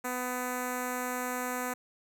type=tone with notch filter; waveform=5% pulse; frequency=250 Hz; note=B3; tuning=21 cents sharp; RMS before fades=-34 dBFS; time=0.04-1.74 s; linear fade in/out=10 ms; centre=3200 Hz; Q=0.65; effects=none